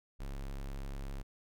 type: tone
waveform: square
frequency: 34.19 Hz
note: C#1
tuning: 23 cents flat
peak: -39 dBFS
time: 0.19-1.23 s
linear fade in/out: 20 ms
effects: none